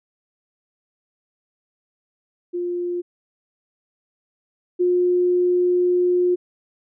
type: tone pair in turn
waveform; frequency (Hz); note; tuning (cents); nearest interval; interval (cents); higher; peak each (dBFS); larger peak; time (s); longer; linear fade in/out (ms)
sine; 352 / 357.5; F4 / F4; +14 / +41; unison; 27; second; -22 / -15; second; 2.53-3.02 / 4.79-6.36; second; 20
effects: none